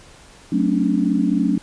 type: chord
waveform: sine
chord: D major seventh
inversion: first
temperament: equal with one note detuned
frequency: 185 / 220 / 270.2 / 293.7 Hz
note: F#3 / A3 / C#4 / D4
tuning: 0 / 0 / -44 / 0 cents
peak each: -21 dBFS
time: 0.52-1.58 s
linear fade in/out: 5 ms
effects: pink hiss -46 dBFS RMS until 1.62 s + resampled to 22050 Hz